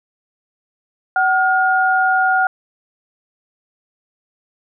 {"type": "tone pair together", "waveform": "sine", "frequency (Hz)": [755, 1425.3], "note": ["F#5", "F6"], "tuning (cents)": [35, 35], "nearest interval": "major seventh", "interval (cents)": 1100, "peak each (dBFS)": -15, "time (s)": [1.16, 2.47], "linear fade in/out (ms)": 2, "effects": []}